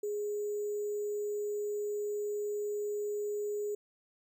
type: tone with sample-and-hold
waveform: sine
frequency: 415.3 Hz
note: G#4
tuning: in tune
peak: -32 dBFS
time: 0.03-3.75 s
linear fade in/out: 5 ms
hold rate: 7350 Hz
effects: none